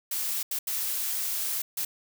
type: noise bursts at uneven times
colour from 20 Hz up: blue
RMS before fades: -30 dBFS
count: 4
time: 0.11-0.43 / 0.51-0.59 / 0.67-1.62 / 1.77-1.85 s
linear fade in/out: 5 ms
effects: none